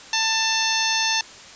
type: harmonic tone with a mistuned harmonic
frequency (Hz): 890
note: A5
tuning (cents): +20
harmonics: 1 / 2 / 3 / 4 / 5 / 6 / 7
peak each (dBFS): -27 / -27 / -27 / -27 / -27 / -27 / -27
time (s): 0.13-1.21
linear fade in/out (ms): 2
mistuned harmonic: 5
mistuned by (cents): -36
effects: white hiss -42 dBFS RMS until 1.55 s + resampled to 16000 Hz